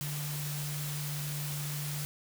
sine tone in noise, 146.83 Hz, D3, in tune, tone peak -35 dBFS, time 0.01-2.05 s, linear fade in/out 0 ms, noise white, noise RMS -40 dBFS, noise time 0.01-2.05 s, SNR +2 dB, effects none

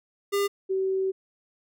square / sine tone pair in turn, 401.6 / 381.8 Hz, G4 / G4, +42 / -46 cents, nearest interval minor second, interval 88 cents, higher first, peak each -23 dBFS, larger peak neither, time 0.32-0.48 / 0.69-1.12 s, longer second, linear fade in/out 20 ms, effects none

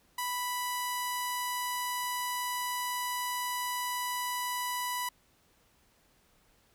sawtooth tone with low-pass filter, 987.8 Hz, B5, in tune, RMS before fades -34 dBFS, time 0.18-5.09 s, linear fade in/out 5 ms, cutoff 12000 Hz, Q 2.9, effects pink hiss -67 dBFS RMS until 6.74 s

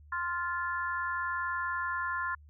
sine chord, F major, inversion second, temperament equal with one note detuned, 1046.5 / 1396.9 / 1737.8 Hz, C6 / F6 / A6, 0 / 0 / -22 cents, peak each -34 / -35 / -36 dBFS, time 0.12-2.35 s, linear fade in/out 5 ms, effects added 74 Hz sine -52 dBFS peak until 2.49 s

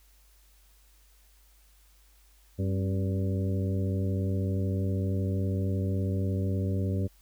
harmonic tone with a mistuned harmonic, 96.3 Hz, G2, 30 cents flat, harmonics 1 / 2 / 3 / 4 / 5 / 6, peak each -27 / -33 / -37 / -39 / -41 / -43 dBFS, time 2.58-7.08 s, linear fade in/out 20 ms, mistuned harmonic 3, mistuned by -78 cents, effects added 50 Hz sine -58 dBFS peak until 7.21 s + white hiss -64 dBFS RMS until 7.21 s

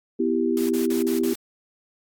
sine chord, E minor, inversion second, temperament equal with one note detuned, 248.5 / 329.6 / 392 Hz, B3 / E4 / G4, +11 / 0 / 0 cents, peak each -24 dBFS, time 0.19-1.34 s, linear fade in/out 10 ms
white noise bursts, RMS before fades -36 dBFS, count 5, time 0.57-1.354 s, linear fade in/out 0 ms, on 120 ms, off 46 ms
effects AAC 64 kbps

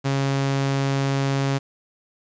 sawtooth tone, 137.2 Hz, C#3, 17 cents flat, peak -16 dBFS, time 0.04-1.59 s, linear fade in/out 20 ms, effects resampled to 16000 Hz + 8-bit

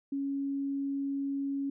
sine tone, 277.2 Hz, C#4, in tune, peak -30 dBFS, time 0.12-1.7 s, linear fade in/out 5 ms, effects none

